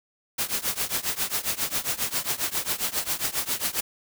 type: noise with tremolo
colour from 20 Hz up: white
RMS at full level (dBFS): -24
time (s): 0.38-3.81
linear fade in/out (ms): 10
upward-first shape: triangle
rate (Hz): 7.4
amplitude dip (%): 95
effects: none